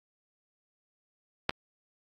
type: clicks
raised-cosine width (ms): 0.3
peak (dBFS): -8 / -28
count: 2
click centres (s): 1.494 / 1.507
effects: AAC 64 kbps